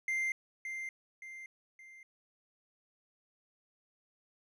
triangle tone with echo, 2093 Hz, C7, in tune, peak -29 dBFS, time 0.08-0.32 s, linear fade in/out 2 ms, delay 570 ms, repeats 3, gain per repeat -7 dB, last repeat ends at 2.03 s, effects resampled to 32000 Hz

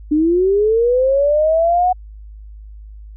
sine linear sweep, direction up, 293.7 to 740 Hz, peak -11 dBFS, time 0.11-1.93 s, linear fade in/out 10 ms, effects added 52 Hz sine -33 dBFS peak until 3.16 s

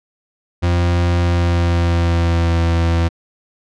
40% pulse tone with pitch glide, 87 to 83.94 Hz, F2 to E2, -6 to +32 cents, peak -12 dBFS, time 0.62-3.09 s, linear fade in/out 20 ms, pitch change -62 cents, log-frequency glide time 1.19-2.59 s, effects low-pass 5000 Hz 12 dB/octave

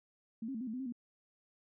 sine tone with pitch steps, 224.7 / 269.9 / 221.8 / 258.2 / 218.9 / 253.6 / 266.5 / 240.2 Hz, A3 / C#4 / A3 / C4 / A3 / B3 / C4 / B3, +37 / -46 / +14 / -23 / -9 / +46 / +32 / -48 cents, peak -37 dBFS, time 0.42-0.924 s, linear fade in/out 5 ms, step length 63 ms, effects none

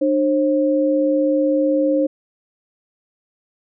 sine tone pair together, 300.2 / 535.8 Hz, D4 / C5, +38 / +41 cents, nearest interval minor seventh, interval 1003 cents, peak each -17 dBFS, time 0.01-2.07 s, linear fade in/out 10 ms, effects none

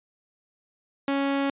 sawtooth tone, 277.2 Hz, C#4, in tune, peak -19 dBFS, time 1.08-1.5 s, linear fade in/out 2 ms, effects resampled to 8000 Hz

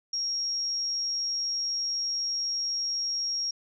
sine tone, 5588 Hz, F8, in tune, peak -27 dBFS, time 0.13-3.51 s, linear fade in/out 5 ms, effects none

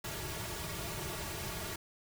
pink noise with comb filter, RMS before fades -40 dBFS, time 0.04-1.76 s, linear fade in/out 5 ms, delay 3.9 ms, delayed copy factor -0.95, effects none

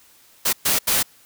white noise bursts at uneven times, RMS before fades -19 dBFS, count 3, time 0.45-0.53 / 0.65-0.79 / 0.87-1.03 s, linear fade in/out 10 ms, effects white hiss -53 dBFS RMS until 1.25 s

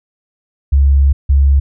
sine tone pair in turn, 69.2 / 69.2 Hz, C#2 / C#2, -2 / -2 cents, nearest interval unison, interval 0 cents, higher neither, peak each -6 dBFS, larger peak neither, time 0.72-1.13 / 1.29-1.6 s, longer first, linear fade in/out 10 ms, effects none

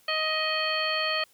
harmonic tone, 627 Hz, D#5, 13 cents sharp, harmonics 1 / 2 / 3 / 4 / 5 / 7, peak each -32 / -32 / -32 / -32 / -32 / -32 dBFS, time 0.08-1.24 s, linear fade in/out 5 ms, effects white hiss -61 dBFS RMS until 1.33 s

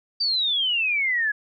sine exponential sweep, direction down, 4699 to 1663 Hz, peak -20 dBFS, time 0.2-1.32 s, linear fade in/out 10 ms, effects none

